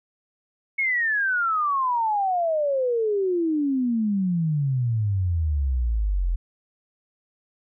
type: exponential sweep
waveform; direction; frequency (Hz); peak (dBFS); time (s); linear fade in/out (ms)
sine; down; 2210 to 41.2; -20; 0.78-6.36; 10
effects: none